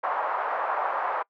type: band-pass noise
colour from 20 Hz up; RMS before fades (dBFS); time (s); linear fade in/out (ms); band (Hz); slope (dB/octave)
white; -28; 0.03-1.23; 10; 620 to 1200; 24
effects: noise-tail reverb RT60 0.1 s tail -25 dB re dry